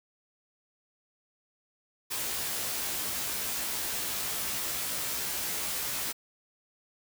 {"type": "noise with comb filter", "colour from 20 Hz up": "white", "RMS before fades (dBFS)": -33, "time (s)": [2.1, 6.13], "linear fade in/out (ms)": 20, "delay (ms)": 16, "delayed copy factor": 1, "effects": []}